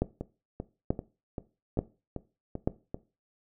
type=two click trains; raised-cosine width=2 ms; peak=-21 / -12 dBFS; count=8 / 4; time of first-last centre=0.21-2.944 / 0.02-2.675 s; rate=2.56 / 1.13 Hz; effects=noise-tail reverb RT60 0.3 s tail -17 dB re dry